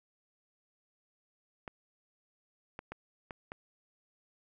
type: clicks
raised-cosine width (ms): 0.5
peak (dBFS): -26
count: 5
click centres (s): 1.678 / 2.791 / 2.92 / 3.308 / 3.519
effects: none